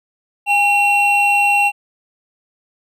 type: tone pair together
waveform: triangle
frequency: 812.5 / 2733 Hz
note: G#5 / F7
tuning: -38 / -38 cents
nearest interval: octave + major sixth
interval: 2100 cents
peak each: -13 / -12 dBFS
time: 0.46-1.72 s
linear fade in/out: 50 ms
effects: none